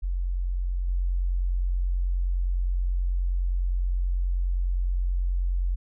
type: tone with level steps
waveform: sine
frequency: 44.77 Hz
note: F1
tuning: 44 cents sharp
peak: -24 / -22 dBFS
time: 0.02-5.76 s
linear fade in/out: 20 ms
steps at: 0.88 s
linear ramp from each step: 5 ms
effects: none